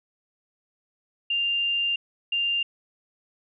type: tone bursts at uneven times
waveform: sine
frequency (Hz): 2794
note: F7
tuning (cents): 0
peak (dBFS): -22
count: 2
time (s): 1.3-1.96 / 2.32-2.63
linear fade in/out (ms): 5
effects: none